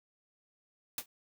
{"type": "noise with exponential decay", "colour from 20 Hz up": "white", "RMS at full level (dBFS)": -31, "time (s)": [0.98, 1.06], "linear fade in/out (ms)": 2, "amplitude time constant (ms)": 17, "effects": []}